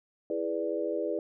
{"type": "chord", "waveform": "sine", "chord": "E dominant seventh", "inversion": "none", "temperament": "equal", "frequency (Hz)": [329.6, 415.3, 493.9, 587.3], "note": ["E4", "G#4", "B4", "D5"], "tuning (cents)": [0, 0, 0, 0], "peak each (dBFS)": -34, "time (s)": [0.3, 1.19], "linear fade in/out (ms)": 2, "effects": []}